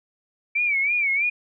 sine tone with vibrato, 2300 Hz, D7, 37 cents flat, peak -19 dBFS, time 0.55-1.3 s, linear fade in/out 10 ms, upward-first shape sine, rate 3.1 Hz, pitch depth 110 cents each way, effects none

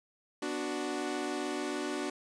sawtooth chord, B minor, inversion none, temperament equal, 246.9 / 293.7 / 370 Hz, B3 / D4 / F#4, 0 / 0 / 0 cents, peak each -37 / -32 / -33 dBFS, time 0.42-2.1 s, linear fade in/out 5 ms, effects resampled to 22050 Hz + 9-bit

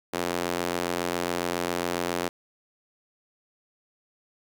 sawtooth tone with high-pass filter, 87.31 Hz, F2, in tune, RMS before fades -29 dBFS, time 0.13-2.29 s, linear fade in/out 10 ms, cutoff 360 Hz, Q 0.95, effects none

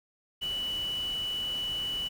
sine tone in noise, 2960 Hz, F#7, in tune, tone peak -30 dBFS, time 0.41-2.09 s, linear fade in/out 20 ms, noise pink, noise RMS -45 dBFS, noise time 0.41-2.09 s, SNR +12 dB, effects none

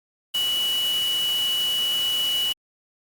sine tone in noise, 2943 Hz, F#7, 10 cents flat, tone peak -21 dBFS, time 0.34-2.53 s, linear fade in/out 10 ms, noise white, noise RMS -33 dBFS, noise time 0.34-2.53 s, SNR +9 dB, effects Opus 48 kbps

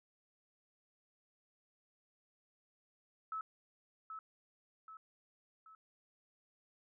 sine tone with echo, 1300 Hz, E6, 24 cents flat, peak -38 dBFS, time 3.32-3.41 s, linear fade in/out 2 ms, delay 780 ms, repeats 3, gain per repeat -6 dB, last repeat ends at 5.75 s, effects none

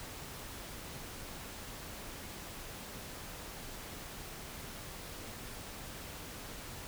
silence, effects pink hiss -46 dBFS RMS until 6.87 s

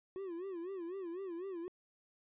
triangle tone with vibrato, 362.1 Hz, F#4, 37 cents flat, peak -38 dBFS, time 0.16-1.68 s, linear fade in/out 0 ms, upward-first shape sine, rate 4 Hz, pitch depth 150 cents each way, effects resampled to 8000 Hz

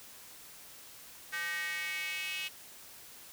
square tone with high-pass filter sweep, 171 Hz, F3, 36 cents flat, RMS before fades -37 dBFS, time 1.32-2.49 s, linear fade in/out 20 ms, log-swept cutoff 1700 to 2700 Hz, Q 5.1, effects white hiss -52 dBFS RMS until 3.32 s

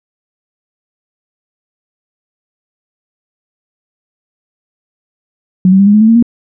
sine tone with pitch steps, 185 / 191.52 / 198.28 / 205.3 / 212.5 / 220 / 227.8 / 235.8 Hz, F#3 / G3 / G3 / G#3 / G#3 / A3 / A#3 / A#3, 0 / -40 / +20 / -20 / +40 / 0 / -40 / +20 cents, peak -3 dBFS, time 5.65-6.226 s, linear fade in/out 2 ms, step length 72 ms, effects none

